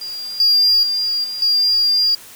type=tone with level steps; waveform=sine; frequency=4801 Hz; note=D8; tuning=37 cents sharp; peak=-25 / -8 / -16 / -23 / -11 dBFS; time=0.01-2.15 s; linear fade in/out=5 ms; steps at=0.4 / 0.83 / 1.24 / 1.42 s; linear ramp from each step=2 ms; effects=tanh soft clip ceiling -9 dBFS + white hiss -40 dBFS RMS until 2.35 s